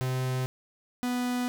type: tone pair in turn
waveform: 45% pulse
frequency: 128.9 / 247.1 Hz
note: C3 / B3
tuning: -26 / +1 cents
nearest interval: major seventh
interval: 1127 cents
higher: second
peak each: -27 dBFS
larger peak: neither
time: 0.01-0.46 / 1.03-1.48 s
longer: neither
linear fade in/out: 0 ms
effects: none